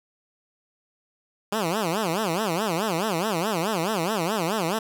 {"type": "tone with vibrato", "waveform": "10% pulse", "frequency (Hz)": 190, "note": "F#3", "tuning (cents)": 46, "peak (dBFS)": -15, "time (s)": [1.52, 4.79], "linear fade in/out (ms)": 5, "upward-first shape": "sine", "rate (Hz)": 4.7, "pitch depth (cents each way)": 290, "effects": []}